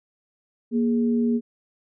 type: tone pair together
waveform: sine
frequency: 235.1 / 415.3 Hz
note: A#3 / G#4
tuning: +15 / 0 cents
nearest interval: minor seventh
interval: 985 cents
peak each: -19 / -28 dBFS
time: 0.71-1.41 s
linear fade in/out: 50 ms
effects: none